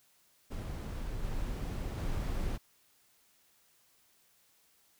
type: noise with level steps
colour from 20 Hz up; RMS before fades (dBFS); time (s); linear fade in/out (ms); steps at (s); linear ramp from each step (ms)
brown; -38 / -36 / -34; 0.5-2.58; 20; 1.23 / 1.98; 5
effects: white hiss -68 dBFS RMS until 4.99 s